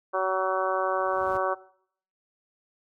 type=harmonic tone; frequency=188.4 Hz; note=F#3; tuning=32 cents sharp; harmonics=2 / 3 / 4 / 5 / 6 / 7 / 8; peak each=-32 / -28 / -32 / -33 / -29 / -36 / -36 dBFS; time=0.13-1.55 s; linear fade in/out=20 ms
type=noise with exponential growth; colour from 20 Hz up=brown; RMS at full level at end=-37 dBFS; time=0.72-1.37 s; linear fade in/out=1 ms; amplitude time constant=140 ms
effects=noise-tail reverb RT60 0.6 s tail -18 dB re dry + high-pass 80 Hz 12 dB/octave